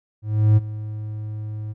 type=tone with ADSR envelope; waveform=triangle; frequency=107 Hz; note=A2; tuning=48 cents flat; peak=-8 dBFS; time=0.22-1.74 s; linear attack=350 ms; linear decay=26 ms; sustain=-17 dB; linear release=26 ms; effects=none